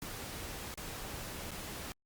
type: noise with dropouts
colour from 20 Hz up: pink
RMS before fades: -43 dBFS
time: 0.02-1.92 s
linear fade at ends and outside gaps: 0 ms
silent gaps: 0.741-0.776 / 1.508-1.516 s
effects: Opus 48 kbps